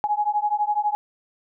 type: beating tone pair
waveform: sine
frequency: 830.6 / 842.6 Hz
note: G#5 / G#5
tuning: 0 / +25 cents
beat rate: 12 Hz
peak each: -23 / -23 dBFS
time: 0.04-0.95 s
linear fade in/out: 0 ms
effects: none